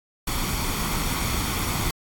pink noise with comb filter, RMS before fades -26 dBFS, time 0.27-1.91 s, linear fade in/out 5 ms, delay 0.89 ms, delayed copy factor +0.5, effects AAC 64 kbps

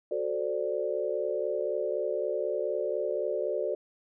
sine chord, D dominant seventh, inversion first, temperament equal, 370 / 440 / 523.3 / 587.3 Hz, F#4 / A4 / C5 / D5, 0 / 0 / 0 / 0 cents, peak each -34 / -33 / -34 / -32 dBFS, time 0.11-3.75 s, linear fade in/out 5 ms, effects none

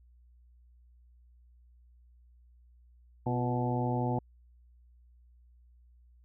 harmonic tone with a mistuned harmonic, 123.47 Hz, B2, in tune, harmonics 1 / 2 / 3 / 4 / 5 / 6 / 7, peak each -31 / -34 / -38 / -39 / -42 / -38 / -37 dBFS, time 3.26-4.19 s, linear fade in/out 5 ms, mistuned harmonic 3, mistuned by -64 cents, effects added 60 Hz sine -57 dBFS peak until 6.24 s

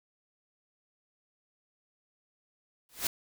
white noise with exponential growth, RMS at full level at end -26 dBFS, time 2.89-3.07 s, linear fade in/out 2 ms, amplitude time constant 37 ms, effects none

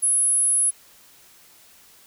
sine tone, 10680 Hz, E9, 22 cents sharp, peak -14 dBFS, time 0.02-0.71 s, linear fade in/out 20 ms, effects tanh soft clip ceiling -16 dBFS + white hiss -52 dBFS RMS until 2.06 s

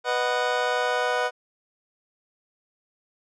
25% pulse chord, B major, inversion none, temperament just, 493.9 / 617.4 / 740.8 Hz, B4 / D#5 / F#5, 0 / -14 / +2 cents, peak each -22 / -25 / -24 dBFS, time 0.04-1.31 s, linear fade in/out 50 ms, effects low-pass 5000 Hz 12 dB/octave

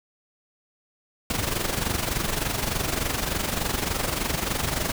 pink noise with amplitude modulation, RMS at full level -24 dBFS, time 1.3-4.92 s, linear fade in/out 2 ms, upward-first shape sine, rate 23.4 Hz, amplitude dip 65%, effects none

